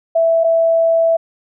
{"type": "tone pair in turn", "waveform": "sine", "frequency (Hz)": [660, 660], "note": ["E5", "E5"], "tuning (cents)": [2, 2], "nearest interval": "unison", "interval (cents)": 0, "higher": "neither", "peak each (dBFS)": -10, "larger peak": "neither", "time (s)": [[0.15, 0.44], [0.44, 1.17]], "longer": "second", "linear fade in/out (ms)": 10, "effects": []}